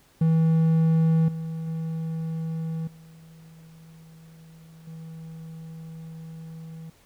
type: tone with level steps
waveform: triangle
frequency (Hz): 161.9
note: E3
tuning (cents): -31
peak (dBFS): -15 / -27 / -25 / -44 / -35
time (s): 0.21-6.9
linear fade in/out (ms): 5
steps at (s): 1.28 / 1.67 / 2.87 / 4.87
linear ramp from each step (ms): 5
effects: pink hiss -59 dBFS RMS until 7.05 s